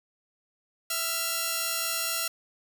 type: tone pair together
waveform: 5% pulse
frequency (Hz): 659.3 / 1382.6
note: E5 / F6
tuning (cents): 0 / -18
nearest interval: octave + minor second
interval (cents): 1282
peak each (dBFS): -22 / -17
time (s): 0.9-2.28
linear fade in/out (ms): 5
effects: none